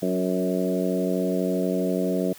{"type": "harmonic tone with a mistuned harmonic", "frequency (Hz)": 92.3, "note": "F#2", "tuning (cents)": -4, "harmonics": [2, 3, 4, 5, 6, 7], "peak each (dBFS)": [-26, -28, -29, -30, -31, -31], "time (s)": [0.02, 2.33], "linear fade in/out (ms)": 5, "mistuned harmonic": 4, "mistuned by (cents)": -17, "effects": ["white hiss -47 dBFS RMS until 2.38 s", "high-pass 60 Hz 12 dB/octave"]}